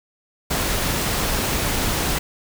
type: noise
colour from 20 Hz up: pink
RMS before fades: -22 dBFS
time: 0.5-2.19 s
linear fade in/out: 10 ms
effects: none